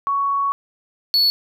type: tone pair in turn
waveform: sine / triangle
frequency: 1116 / 4415 Hz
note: C#6 / C#8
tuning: +11 / -8 cents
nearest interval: 2 octaves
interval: 2381 cents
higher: second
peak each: -17 / -12 dBFS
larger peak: second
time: 0.07-0.52 / 1.14-1.3 s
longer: first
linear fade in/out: 0 ms
effects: none